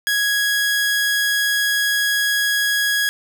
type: tone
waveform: sawtooth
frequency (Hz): 1661.2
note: G#6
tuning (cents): 0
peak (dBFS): -13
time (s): 0.07-3.09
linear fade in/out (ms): 0
effects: none